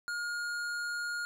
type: tone with hard clipping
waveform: sine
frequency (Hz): 1425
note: F6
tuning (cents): +34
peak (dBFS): -35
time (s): 0.08-1.25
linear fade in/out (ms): 0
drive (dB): 12
effects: none